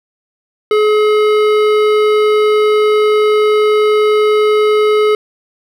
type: tone with hard clipping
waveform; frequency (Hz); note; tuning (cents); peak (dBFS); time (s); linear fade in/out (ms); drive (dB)
triangle; 424.9; G#4; +40; -10; 0.71-5.15; 2; 18
effects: none